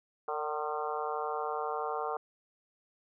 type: harmonic tone with a mistuned harmonic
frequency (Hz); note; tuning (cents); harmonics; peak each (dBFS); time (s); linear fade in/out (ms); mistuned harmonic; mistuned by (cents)
151.8; D#3; -42; 3 / 4 / 5 / 6 / 7 / 8 / 9; -37 / -42 / -37 / -42 / -40 / -40 / -44; 0.28-2.17; 2; 4; -52
effects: none